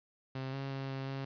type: tone with pitch steps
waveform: sawtooth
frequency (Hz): 132.5 / 136.6 / 135.4 / 134.5 / 135.7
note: C3 / C#3 / C#3 / C3 / C#3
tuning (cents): +22 / -25 / -40 / +48 / -36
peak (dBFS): -33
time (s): 0.35-1.25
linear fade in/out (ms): 5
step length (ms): 180
effects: resampled to 11025 Hz + 10-bit